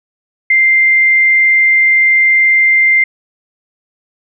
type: tone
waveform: sine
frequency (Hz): 2093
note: C7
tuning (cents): 0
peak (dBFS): -6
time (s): 0.5-3.04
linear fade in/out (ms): 5
effects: none